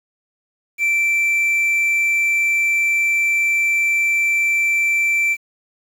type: tone with quantisation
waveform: triangle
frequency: 2339 Hz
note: D7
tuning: 8 cents flat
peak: -13 dBFS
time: 0.78-5.37 s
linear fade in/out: 50 ms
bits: 7
effects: none